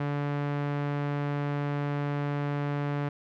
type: tone with low-pass filter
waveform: sawtooth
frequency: 144.3 Hz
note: D3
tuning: 30 cents flat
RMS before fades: -30 dBFS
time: 0-3.09 s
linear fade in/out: 5 ms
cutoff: 2000 Hz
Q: 0.86
effects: none